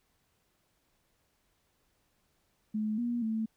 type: tone with pitch steps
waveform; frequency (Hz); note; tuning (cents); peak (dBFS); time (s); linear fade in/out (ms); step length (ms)
sine; 214.7 / 239 / 221.2; A3 / A#3 / A3; -42 / +43 / +9; -29; 2.74-3.46; 10; 240
effects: pink hiss -74 dBFS RMS until 3.56 s